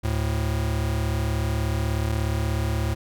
square tone pair together, 73.42 / 110.01 Hz, D2 / A2, 0 / 0 cents, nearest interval perfect fifth, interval 700 cents, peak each -26 dBFS, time 0.03-2.95 s, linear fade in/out 20 ms, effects none

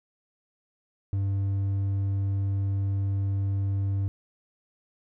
sine tone with hard clipping, 98.3 Hz, G2, 5 cents sharp, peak -25 dBFS, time 1.13-4.08 s, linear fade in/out 0 ms, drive 3 dB, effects none

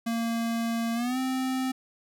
square tone with pitch glide, 230.3 to 260 Hz, A#3 to C4, -21 to -11 cents, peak -27 dBFS, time 0.06-1.72 s, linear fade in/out 10 ms, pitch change +210 cents, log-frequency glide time 0.94-1.18 s, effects none

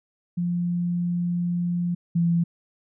sine tone pair in turn, 174.61 / 169.84 Hz, F3 / F3, 0 / -48 cents, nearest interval unison, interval 48 cents, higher first, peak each -22 / -18 dBFS, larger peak second, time 0.37-1.95 / 2.15-2.44 s, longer first, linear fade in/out 10 ms, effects none

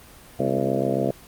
harmonic tone with a mistuned harmonic, 67.2 Hz, C2, 47 cents sharp, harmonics 2 / 3 / 4 / 5 / 6 / 7 / 8 / 9 / 10, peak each -29 / -29 / -29 / -29 / -29 / -29 / -29 / -29 / -29 dBFS, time 0.39-1.11 s, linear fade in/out 5 ms, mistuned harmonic 4, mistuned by -59 cents, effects pink hiss -47 dBFS RMS until 1.27 s + Opus 24 kbps

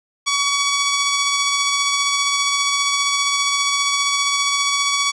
10% pulse tone with tremolo, 1131 Hz, C#6, 34 cents sharp, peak -7 dBFS, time 0.26-5.12 s, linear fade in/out 20 ms, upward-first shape sine, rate 15 Hz, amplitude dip 25%, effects resampled to 22050 Hz

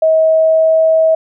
sine tone with pitch glide, 638 to 642.4 Hz, D#5 to E5, +43 to -45 cents, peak -7 dBFS, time 0.02-1.15 s, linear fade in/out 5 ms, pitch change +12 cents, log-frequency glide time 0.18-0.8 s, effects none

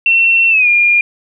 sine tone with pitch glide, 2708 to 2413 Hz, E7 to D7, +46 to +46 cents, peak -7 dBFS, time 0.06-1.01 s, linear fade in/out 2 ms, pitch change -200 cents, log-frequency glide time 0.49-0.68 s, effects none

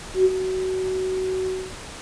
sine tone with ADSR envelope, 374.5 Hz, F#4, 21 cents sharp, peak -11 dBFS, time 0.14-1.73 s, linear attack 110 ms, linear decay 44 ms, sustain -11 dB, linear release 250 ms, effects pink hiss -37 dBFS RMS until 2.01 s + resampled to 22050 Hz

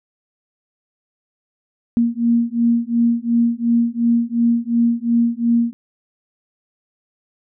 sine beating tone pair, 233.1 / 235.9 Hz, A#3 / A#3, 0 / +21 cents, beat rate 2.8 Hz, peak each -17 / -17 dBFS, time 1.97-5.73 s, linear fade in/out 0 ms, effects none

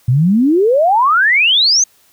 sine exponential sweep, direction up, 116.54 to 6490 Hz, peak -8 dBFS, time 0.08-1.84 s, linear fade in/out 5 ms, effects white hiss -52 dBFS RMS until 2.12 s

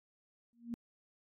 sine tone with exponential growth, 235.3 Hz, A#3, 16 cents sharp, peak -33 dBFS, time 0.53-0.74 s, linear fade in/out 0 ms, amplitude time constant 44 ms, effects AAC 48 kbps

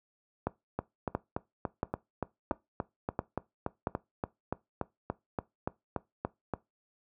two click trains, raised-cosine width 1 ms, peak -15 / -17 dBFS, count 6 / 21, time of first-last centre 0.47-3.871 / 0.79-6.537 s, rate 1.47 / 3.48 Hz, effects noise-tail reverb RT60 0.2 s tail -20 dB re dry + high-pass 60 Hz 12 dB/octave

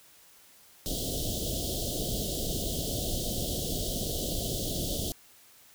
pink band-stop noise, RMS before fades -32 dBFS, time 0.86-5.12 s, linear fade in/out 0 ms, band 710 to 3000 Hz, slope 96 dB/octave, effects white hiss -57 dBFS RMS until 5.74 s

